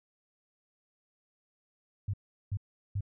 sine tone bursts, 100 Hz, G2, 35 cents sharp, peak -29 dBFS, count 3, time 2.08-3.008 s, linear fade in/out 5 ms, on 56 ms, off 380 ms, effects none

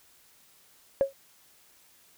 sine tone with exponential decay, 547 Hz, C#5, 23 cents flat, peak -15 dBFS, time 1.01-1.13 s, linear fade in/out 0 ms, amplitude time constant 25 ms, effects tanh soft clip ceiling -14 dBFS + white hiss -60 dBFS RMS until 2.17 s

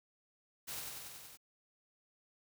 white noise with echo, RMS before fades -43 dBFS, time 0.67-0.81 s, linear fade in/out 20 ms, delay 94 ms, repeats 6, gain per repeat -2 dB, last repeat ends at 1.374 s, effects none

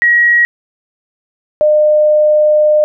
sine tone pair in turn, 1903 / 605.5 Hz, A#6 / D#5, +35 / -47 cents, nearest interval octave + minor sixth, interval 1982 cents, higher first, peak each -6 dBFS, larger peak neither, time 0.02-0.45 / 1.61-2.84 s, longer second, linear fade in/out 0 ms, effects none

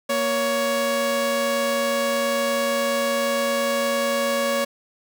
sawtooth tone pair together, 234.9 / 558.7 Hz, A#3 / C#5, +13 / +13 cents, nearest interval octave + minor third, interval 1500 cents, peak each -24 / -17 dBFS, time 0.09-4.65 s, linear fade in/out 10 ms, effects 8-bit

